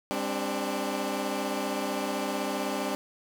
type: chord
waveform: 15% pulse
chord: G suspended fourth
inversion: none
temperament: equal with one note detuned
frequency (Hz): 201 / 261.6 / 293.7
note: G3 / C4 / D4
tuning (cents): +44 / 0 / 0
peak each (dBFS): -27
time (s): 0.11-2.95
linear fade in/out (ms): 0
effects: none